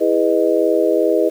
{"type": "chord", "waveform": "sine", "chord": "E major seventh", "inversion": "none", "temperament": "just", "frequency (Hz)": [329.6, 412, 494.4, 618.1], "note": ["E4", "G#4", "B4", "D#5"], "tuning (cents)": [0, -14, 2, -12], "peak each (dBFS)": -18, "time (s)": [0, 1.3], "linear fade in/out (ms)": 20, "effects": ["7-bit"]}